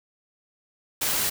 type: noise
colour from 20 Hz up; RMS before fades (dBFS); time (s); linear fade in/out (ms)
white; -25; 1.01-1.3; 10
effects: none